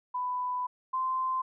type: tone pair in turn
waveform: sine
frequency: 996 / 1037.8 Hz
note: B5 / C6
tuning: +14 / -14 cents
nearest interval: minor second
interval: 72 cents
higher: second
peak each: -29 / -27 dBFS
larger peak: second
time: 0.14-0.67 / 0.93-1.42 s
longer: first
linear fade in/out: 10 ms
effects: none